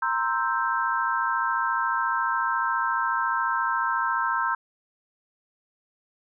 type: chord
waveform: sine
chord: C dominant seventh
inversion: third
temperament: equal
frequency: 932.3 / 1046.5 / 1318.5 / 1568 Hz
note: Bb5 / C6 / E6 / G6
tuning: 0 / 0 / 0 / 0 cents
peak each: -28 dBFS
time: 0.02-4.55 s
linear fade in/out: 5 ms
effects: none